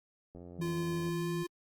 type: click train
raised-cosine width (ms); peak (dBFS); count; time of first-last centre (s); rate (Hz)
2; -36; 66; 0.35-1.089; 87.9
type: tone with vibrato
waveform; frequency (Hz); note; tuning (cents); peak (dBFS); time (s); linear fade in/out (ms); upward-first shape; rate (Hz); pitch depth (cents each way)
sine; 164.81; E3; 0; -34; 0.58-1.44; 20; sine; 4.6; 8
type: tone with pitch glide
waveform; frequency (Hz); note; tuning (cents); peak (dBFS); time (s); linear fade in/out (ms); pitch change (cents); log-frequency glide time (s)
square; 344.6 to 348.8; F4 to F4; -23 to -2; -36; 0.61-1.47; 10; +21; 1.02-1.3
effects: Opus 32 kbps